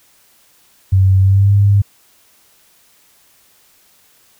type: tone with pitch glide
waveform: sine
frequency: 95.3 to 100.79 Hz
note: G2 to G2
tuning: -48 to +49 cents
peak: -7 dBFS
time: 0.92-1.82 s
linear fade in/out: 10 ms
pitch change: +97 cents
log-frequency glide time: 1.2-1.53 s
effects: white hiss -52 dBFS RMS until 4.39 s